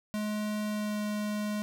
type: tone with pitch glide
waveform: square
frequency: 211.2 to 209.7 Hz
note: G#3 to G#3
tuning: +29 to +17 cents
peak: -31 dBFS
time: 0.14-1.62 s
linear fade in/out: 0 ms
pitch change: -12 cents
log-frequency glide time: 0.63-1.01 s
effects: none

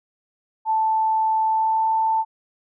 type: tone with pitch glide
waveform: sine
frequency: 880 to 887.1 Hz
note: A5 to A5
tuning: 0 to +14 cents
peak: -17 dBFS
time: 0.65-2.25 s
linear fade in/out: 50 ms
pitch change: +14 cents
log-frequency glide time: 1.45-1.89 s
effects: none

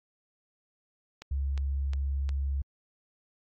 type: click train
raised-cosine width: 0.2 ms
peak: -25 dBFS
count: 4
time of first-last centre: 1.22-2.291 s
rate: 2.8 Hz
type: tone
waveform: sine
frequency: 68.9 Hz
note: C#2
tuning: 10 cents flat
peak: -27 dBFS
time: 1.31-2.62 s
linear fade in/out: 5 ms
effects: AAC 48 kbps

